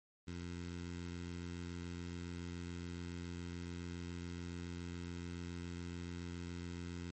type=tone with notch filter; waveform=15% pulse; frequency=87.1 Hz; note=F2; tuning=4 cents flat; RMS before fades=-45 dBFS; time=0.27-7.11 s; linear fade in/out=10 ms; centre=720 Hz; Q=0.81; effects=MP3 32 kbps